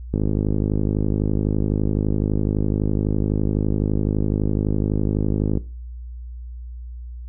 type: click train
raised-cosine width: 3 ms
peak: -8 dBFS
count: 283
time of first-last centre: 0.14-5.574 s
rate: 51.9 Hz
effects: noise-tail reverb RT60 0.3 s tail -17 dB re dry + added 60 Hz sine -31 dBFS peak until 7.28 s